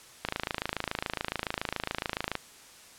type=click train; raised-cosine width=0.3 ms; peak=-13 dBFS; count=58; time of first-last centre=0.25-2.353 s; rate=27.1 Hz; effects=white hiss -52 dBFS RMS until 2.98 s + low-pass 10000 Hz 12 dB/octave